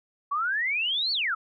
sine exponential two-way sweep, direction up then down, 1104 to 4547 to 1240 Hz, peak -24 dBFS, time 0.31-1.35 s, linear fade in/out 10 ms, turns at 1.12 s, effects none

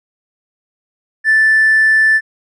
sine tone with hard clipping, 1760 Hz, A6, in tune, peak -8 dBFS, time 1.24-2.21 s, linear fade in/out 50 ms, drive 1 dB, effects resampled to 24000 Hz

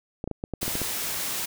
clicks, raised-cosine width 2 ms, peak -17 dBFS, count 9, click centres 0.241 / 0.276 / 0.313 / 0.439 / 0.537 / 0.63 / 0.68 / 0.754 / 0.817 s
white noise, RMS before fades -30 dBFS, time 0.61-1.46 s, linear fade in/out 10 ms
effects none

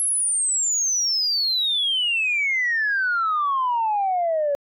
sine exponential sweep, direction down, 11175 to 560 Hz, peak -18 dBFS, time 0-4.55 s, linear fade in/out 0 ms, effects tanh soft clip ceiling -15 dBFS

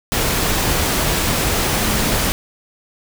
sine tone in noise, 214.7 Hz, A3, 42 cents flat, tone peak -24 dBFS, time 1.73-2.15 s, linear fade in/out 0 ms, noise pink, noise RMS -18 dBFS, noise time 0.12-2.32 s, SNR -9 dB, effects none

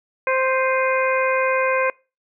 harmonic tone with a mistuned harmonic, 523.3 Hz, C5, in tune, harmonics 1 / 2 / 3 / 4 / 5, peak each -20 / -23 / -25 / -26 / -27 dBFS, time 0.27-1.9 s, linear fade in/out 2 ms, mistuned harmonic 5, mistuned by -99 cents, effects noise-tail reverb RT60 0.3 s tail -25 dB re dry

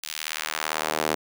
sawtooth tone with high-pass filter sweep, 77.78 Hz, D#2, in tune, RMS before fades -29 dBFS, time 0.03-1.15 s, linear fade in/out 5 ms, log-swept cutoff 3600 to 390 Hz, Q 0.87, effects none

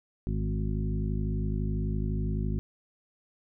harmonic tone with a mistuned harmonic, 51.91 Hz, G#1, in tune, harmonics 1 / 2 / 3 / 4 / 5 / 7, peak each -30 / -33 / -34 / -36 / -40 / -42 dBFS, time 0.27-2.59 s, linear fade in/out 0 ms, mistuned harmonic 4, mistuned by +19 cents, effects none

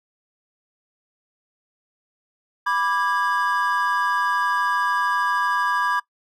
triangle chord, G# diminished, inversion first, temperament equal with one note detuned, 987.8 / 1174.7 / 1642.1 Hz, B5 / D6 / G#6, 0 / 0 / -20 cents, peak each -22 dBFS, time 2.66-6 s, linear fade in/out 10 ms, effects noise-tail reverb RT60 0.1 s tail -20 dB re dry

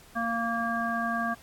harmonic tone, 231.2 Hz, A#3, 14 cents flat, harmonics 1 / 3 / 5 / 7, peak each -32 / -32 / -32 / -32 dBFS, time 0.15-1.35 s, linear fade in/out 20 ms, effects pink hiss -54 dBFS RMS until 1.42 s + AAC 64 kbps

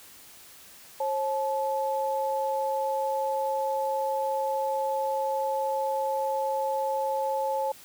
sine tone pair together, 539 / 863.7 Hz, C#5 / A5, -49 / -32 cents, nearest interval minor sixth, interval 817 cents, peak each -28 dBFS, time 1-7.72 s, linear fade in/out 5 ms, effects white hiss -50 dBFS RMS until 7.84 s

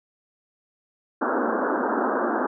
pink band-pass noise, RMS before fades -24 dBFS, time 1.21-2.47 s, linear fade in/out 10 ms, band 220 to 1600 Hz, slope 96 dB/octave, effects none

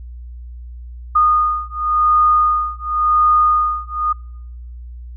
sine beating tone pair, 1228 / 1228.92 Hz, D#6 / D#6, -23 / -22 cents, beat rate 0.92 Hz, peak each -15 dBFS, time 1.15-4.13 s, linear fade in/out 10 ms, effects noise-tail reverb RT60 0.8 s tail -26 dB re dry + added 60 Hz sine -30 dBFS peak until 5.16 s

